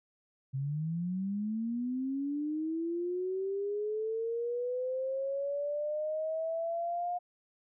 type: linear sweep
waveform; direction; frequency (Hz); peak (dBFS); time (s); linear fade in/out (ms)
sine; up; 130.81 to 714; -31; 0.53-7.19; 20
effects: none